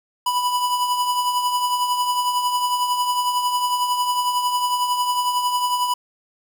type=tone with tremolo; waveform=square; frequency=987.8 Hz; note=B5; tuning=in tune; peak=-17 dBFS; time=0.26-5.94 s; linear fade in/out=5 ms; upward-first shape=triangle; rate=11 Hz; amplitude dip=55%; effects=8-bit